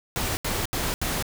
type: noise bursts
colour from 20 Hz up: pink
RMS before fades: -27 dBFS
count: 4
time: 0.16-1.225 s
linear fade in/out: 0 ms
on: 210 ms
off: 75 ms
effects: none